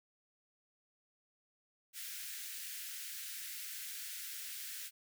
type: high-pass noise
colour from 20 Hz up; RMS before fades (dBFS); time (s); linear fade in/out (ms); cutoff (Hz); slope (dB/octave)
white; -45; 1.93-4.91; 50; 1500; 48
effects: none